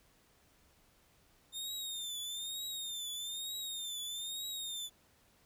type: tone with vibrato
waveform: sawtooth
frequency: 3638 Hz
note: A#7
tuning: 43 cents flat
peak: -36 dBFS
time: 1.52-4.9 s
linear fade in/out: 50 ms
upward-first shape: triangle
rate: 1.1 Hz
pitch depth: 100 cents each way
effects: pink hiss -68 dBFS RMS until 5.45 s